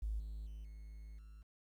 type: tone with level steps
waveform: triangle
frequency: 53.1 Hz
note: G#1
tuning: 39 cents sharp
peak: -32 / -40 / -43 / -46 / -50 dBFS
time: 0.02-1.43 s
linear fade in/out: 10 ms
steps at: 0.19 / 0.46 / 0.64 / 1.18 s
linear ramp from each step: 10 ms
effects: tanh soft clip ceiling -34 dBFS + 12-bit